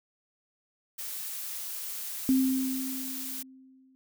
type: noise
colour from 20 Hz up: blue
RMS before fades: -37 dBFS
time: 0.98-3.43 s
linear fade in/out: 10 ms
type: tone with exponential decay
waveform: sine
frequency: 262.3 Hz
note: C4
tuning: 4 cents sharp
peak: -19 dBFS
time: 2.29-3.95 s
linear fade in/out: 0 ms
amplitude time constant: 360 ms
effects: none